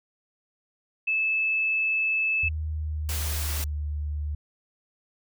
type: tone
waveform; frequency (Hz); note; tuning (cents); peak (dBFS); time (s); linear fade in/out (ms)
sine; 2615; E7; -15; -22; 1.07-2.49; 10
type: tone with pitch glide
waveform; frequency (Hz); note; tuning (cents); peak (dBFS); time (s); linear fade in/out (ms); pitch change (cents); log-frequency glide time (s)
sine; 77.78 to 74.27; D#2 to D2; 0 to +20; -27; 2.43-4.35; 5; -80; 2.66-3.62
type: noise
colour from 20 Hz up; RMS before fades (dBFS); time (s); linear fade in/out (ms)
white; -33; 3.09-3.64; 0
effects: none